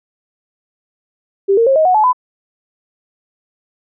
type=tone with pitch steps; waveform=sine; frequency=393.9 / 460.4 / 538.1 / 628.9 / 735 / 859.1 / 1004.1 Hz; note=G4 / A#4 / C5 / D#5 / F#5 / A5 / B5; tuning=+8 / -22 / +48 / +18 / -12 / -42 / +28 cents; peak=-8 dBFS; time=1.48-2.131 s; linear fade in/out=20 ms; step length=93 ms; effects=none